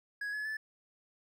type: tone with pitch steps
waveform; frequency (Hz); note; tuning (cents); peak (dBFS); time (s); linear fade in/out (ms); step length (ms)
triangle; 1665 / 1703.9 / 1743.7; G#6 / G#6 / A6; +4 / +44 / -16; -33; 0.21-0.57; 5; 120
effects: none